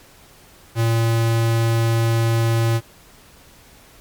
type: tone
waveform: square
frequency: 114.6 Hz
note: A#2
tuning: 29 cents flat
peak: -16 dBFS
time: 0.75-2.81 s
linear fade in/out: 50 ms
effects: pink hiss -48 dBFS RMS until 4 s + MP3 96 kbps